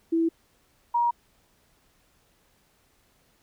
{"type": "tone pair in turn", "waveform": "sine", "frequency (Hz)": [329.6, 949.1], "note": ["E4", "A#5"], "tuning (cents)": [0, 31], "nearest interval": "octave + tritone", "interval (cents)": 1831, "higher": "second", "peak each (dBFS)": -20, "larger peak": "neither", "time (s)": [[0.12, 0.29], [0.94, 1.11]], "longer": "neither", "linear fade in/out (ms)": 10, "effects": ["pink hiss -65 dBFS RMS until 3.42 s"]}